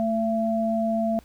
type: tone pair together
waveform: sine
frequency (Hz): 222.2 / 674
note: A3 / E5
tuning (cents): +17 / +38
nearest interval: octave + perfect fifth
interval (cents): 1921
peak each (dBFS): -24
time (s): 0-1.19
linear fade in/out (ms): 0
effects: added 60 Hz sine -53 dBFS peak until 1.24 s + pink hiss -57 dBFS RMS until 1.24 s